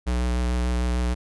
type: tone with vibrato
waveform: square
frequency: 61 Hz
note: B1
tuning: 21 cents flat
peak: -22 dBFS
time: 0.06-1.15 s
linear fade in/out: 20 ms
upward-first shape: sine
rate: 6.7 Hz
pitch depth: 18 cents each way
effects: resampled to 24000 Hz